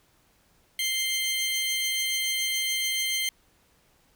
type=tone pair together; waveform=sawtooth; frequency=2099 / 3145 Hz; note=C7 / G7; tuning=+5 / +5 cents; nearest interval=perfect fifth; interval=700 cents; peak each=-25 dBFS; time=0.79-3.29 s; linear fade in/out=2 ms; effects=pink hiss -64 dBFS RMS until 4.15 s